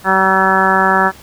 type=harmonic tone; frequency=190.5 Hz; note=G3; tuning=49 cents flat; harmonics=1 / 2 / 3 / 4 / 5 / 6 / 7 / 8 / 9; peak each=-20 / -20 / -22 / -17 / -16 / -22 / -16 / -21 / -16 dBFS; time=0.04-1.12 s; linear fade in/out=50 ms; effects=pink hiss -40 dBFS RMS until 1.22 s